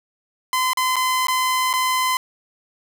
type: tone with dropouts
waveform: sawtooth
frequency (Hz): 1025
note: C6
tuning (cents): -36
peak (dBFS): -14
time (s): 0.53-2.17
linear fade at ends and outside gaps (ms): 1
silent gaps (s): 0.733-0.772 / 0.958-0.965 / 1.27-1.283 / 1.73-1.737
effects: none